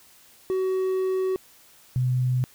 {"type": "tone pair in turn", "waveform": ["triangle", "sine"], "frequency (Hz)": [376.1, 126.56], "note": ["F#4", "B2"], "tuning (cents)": [28, 43], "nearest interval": "octave + perfect fifth", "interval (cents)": 1885, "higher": "first", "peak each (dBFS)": -20, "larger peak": "neither", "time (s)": [[0.5, 1.36], [1.96, 2.44]], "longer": "first", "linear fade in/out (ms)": 0, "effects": ["white hiss -54 dBFS RMS until 2.54 s"]}